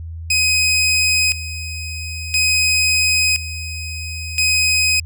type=tone with tremolo; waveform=20% pulse; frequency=2517 Hz; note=D#7; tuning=19 cents sharp; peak=-9 dBFS; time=0.3-5 s; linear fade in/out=5 ms; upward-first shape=square; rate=0.49 Hz; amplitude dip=80%; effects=added 82 Hz sine -27 dBFS peak until 5.05 s